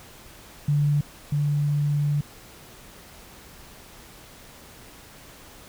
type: tone pair in turn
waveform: sine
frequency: 146 / 146 Hz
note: D3 / D3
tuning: -10 / -10 cents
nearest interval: unison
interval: 0 cents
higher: neither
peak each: -18 / -20 dBFS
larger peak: first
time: 0.68-1.01 / 1.32-2.21 s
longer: second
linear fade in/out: 5 ms
effects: pink hiss -47 dBFS RMS until 5.68 s